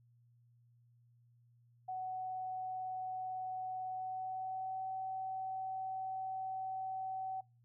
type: tone with pitch glide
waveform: sine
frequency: 747 to 759.2 Hz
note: F#5 to F#5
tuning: +16 to +44 cents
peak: -38 dBFS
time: 1.88-7.41 s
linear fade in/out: 10 ms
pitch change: +28 cents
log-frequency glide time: 3.87-4.87 s
effects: noise-tail reverb RT60 0.3 s tail -25 dB re dry + added 119 Hz sine -65 dBFS peak until 7.64 s